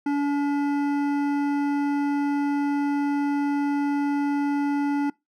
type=tone with hard clipping; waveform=triangle; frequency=285.9 Hz; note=D4; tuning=46 cents flat; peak=-23 dBFS; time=0.06-5.1 s; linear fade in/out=5 ms; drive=16 dB; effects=noise-tail reverb RT60 0.2 s tail -24 dB re dry